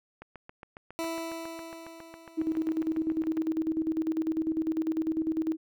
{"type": "click train", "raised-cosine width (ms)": 0.5, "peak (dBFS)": -29, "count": 24, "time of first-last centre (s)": [0.22, 3.375], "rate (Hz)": 7.29}
{"type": "tone with exponential decay", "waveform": "20% pulse", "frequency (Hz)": 329.6, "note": "E4", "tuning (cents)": 0, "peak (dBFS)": -25, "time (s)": [0.99, 3.52], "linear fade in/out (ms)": 0, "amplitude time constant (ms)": 550}
{"type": "tone with tremolo", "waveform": "sine", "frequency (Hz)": 319.3, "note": "D#4", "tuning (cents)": 45, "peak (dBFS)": -24, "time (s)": [2.37, 5.57], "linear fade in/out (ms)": 20, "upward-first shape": "square", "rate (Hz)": 10, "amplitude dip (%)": 65}
{"effects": []}